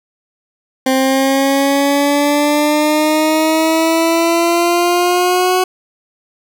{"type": "exponential sweep", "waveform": "20% pulse", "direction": "up", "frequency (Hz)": [261.6, 370], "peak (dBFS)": -6, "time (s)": [0.86, 5.64], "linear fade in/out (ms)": 5, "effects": []}